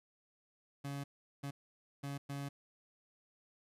30% pulse tone bursts at uneven times, 140.6 Hz, C#3, 25 cents sharp, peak -37 dBFS, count 4, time 0.84-1.04 / 1.43-1.51 / 2.03-2.18 / 2.29-2.49 s, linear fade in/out 10 ms, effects resampled to 32000 Hz

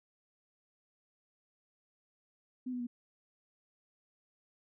sine tone with pitch steps, 253.5 / 247.3 / 241.2 Hz, B3 / B3 / B3, +45 / +3 / -41 cents, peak -35 dBFS, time 2.66-2.87 s, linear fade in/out 10 ms, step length 70 ms, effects none

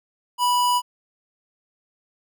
square tone, 982 Hz, B5, 10 cents flat, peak -18 dBFS, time 0.38-0.82 s, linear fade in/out 50 ms, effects none

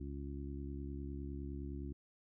harmonic tone, 69.8 Hz, C#2, 13 cents sharp, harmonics 1 / 2 / 3 / 4 / 5, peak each -43 / -49 / -52 / -48 / -51 dBFS, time 0-1.93 s, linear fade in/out 10 ms, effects none

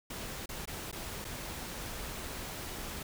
pink noise with dropouts, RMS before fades -41 dBFS, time 0.1-3.03 s, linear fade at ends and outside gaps 5 ms, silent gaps 0.459-0.49 / 0.656-0.674 / 0.915-0.926 / 1.245-1.249 s, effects none

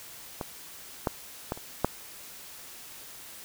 clicks, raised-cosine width 1 ms, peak -18 / -11 / -15 / -28 / -8 dBFS, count 5, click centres 0.412 / 1.072 / 1.521 / 1.575 / 1.846 s, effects white hiss -46 dBFS RMS until 3.44 s

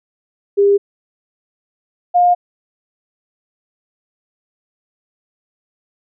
sine tone pair in turn, 401.9 / 709.7 Hz, G4 / F5, +43 / +28 cents, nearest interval minor seventh, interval 985 cents, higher second, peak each -8 dBFS, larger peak neither, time 0.57-0.78 / 2.14-2.35 s, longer neither, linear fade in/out 20 ms, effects none

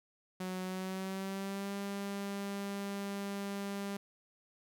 sawtooth tone with pitch glide, 185 to 199.43 Hz, F#3 to G3, 0 to +30 cents, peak -33 dBFS, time 0.4-3.97 s, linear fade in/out 5 ms, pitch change +130 cents, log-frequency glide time 0.63-1.73 s, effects none

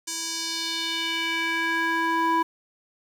square tone with band-pass filter sweep, 329.6 Hz, E4, in tune, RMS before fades -26 dBFS, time 0.07-2.43 s, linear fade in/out 10 ms, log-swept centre 7000 to 980 Hz, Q 2.1, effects 8-bit

